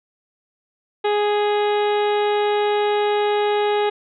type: harmonic tone with a mistuned harmonic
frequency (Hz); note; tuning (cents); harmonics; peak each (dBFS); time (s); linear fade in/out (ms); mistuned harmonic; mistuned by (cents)
415.3; G#4; 0; 1 / 2 / 3 / 4 / 5 / 6 / 7 / 8 / 9; -18 / -22 / -32 / -33 / -34 / -36 / -37 / -37 / -36; 1.04-3.9; 10; 9; +27
effects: none